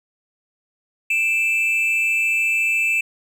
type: tone pair together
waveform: triangle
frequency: 2371 / 2637 Hz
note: D7 / E7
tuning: +16 / 0 cents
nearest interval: major second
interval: 184 cents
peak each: -22 / -16 dBFS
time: 1.1-3.01 s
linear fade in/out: 5 ms
effects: none